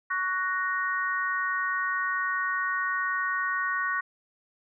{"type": "chord", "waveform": "sine", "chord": "F# major", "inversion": "second", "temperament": "equal with one note detuned", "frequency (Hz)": [1119.7, 1480, 1864.7], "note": ["C#6", "F#6", "A#6"], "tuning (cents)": [17, 0, 0], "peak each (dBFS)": -30, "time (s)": [0.1, 4.01], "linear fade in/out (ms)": 10, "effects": []}